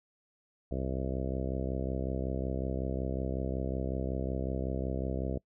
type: harmonic tone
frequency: 65.41 Hz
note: C2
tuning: in tune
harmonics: 1 / 2 / 3 / 4 / 5 / 6 / 7 / 8 / 9 / 10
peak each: -35 / -38 / -40 / -41 / -42 / -43 / -43 / -44 / -45 / -45 dBFS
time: 0.71-5.38 s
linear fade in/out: 5 ms
effects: noise-tail reverb RT60 0.1 s tail -24 dB re dry